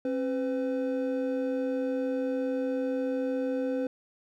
triangle tone pair together, 268.3 / 506 Hz, C4 / B4, +44 / +42 cents, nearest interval major seventh, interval 1098 cents, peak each -28 dBFS, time 0.05-3.87 s, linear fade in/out 2 ms, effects none

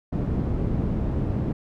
white low-pass noise, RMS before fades -25 dBFS, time 0.12-1.53 s, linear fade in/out 10 ms, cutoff 200 Hz, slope 12 dB/octave, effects none

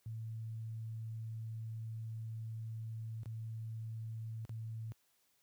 sine tone with dropouts, 111.9 Hz, A2, 30 cents sharp, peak -40 dBFS, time 0.06-4.92 s, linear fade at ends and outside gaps 0 ms, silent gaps 3.233-3.258 / 4.451-4.494 s, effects white hiss -75 dBFS RMS until 5.42 s + high-pass 60 Hz 12 dB/octave

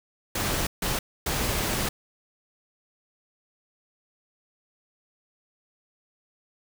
pink noise bursts at uneven times, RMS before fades -27 dBFS, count 3, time 0.35-0.67 / 0.82-0.99 / 1.26-1.89 s, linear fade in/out 5 ms, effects none

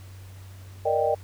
sine chord, Eb major seventh, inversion second, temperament equal, 466.2 / 587.3 / 622.3 / 784 Hz, Bb4 / D5 / Eb5 / G5, 0 / 0 / 0 / 0 cents, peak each -26 dBFS, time 0.85-1.15 s, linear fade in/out 10 ms, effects added 95 Hz sine -41 dBFS peak until 1.23 s + pink hiss -53 dBFS RMS until 1.23 s

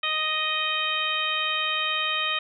harmonic tone, 622.3 Hz, D#5, in tune, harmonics 1 / 2 / 3 / 4 / 5 / 6, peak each -39 / -30 / -32 / -29 / -29 / -31 dBFS, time 0.03-2.39 s, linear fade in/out 5 ms, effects none

